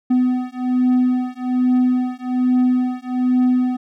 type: beating tone pair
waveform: triangle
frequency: 251 / 252.2 Hz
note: B3 / B3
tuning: +28 / +36 cents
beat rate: 1.2 Hz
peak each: -16 dBFS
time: 0.1-3.77 s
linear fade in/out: 10 ms
effects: none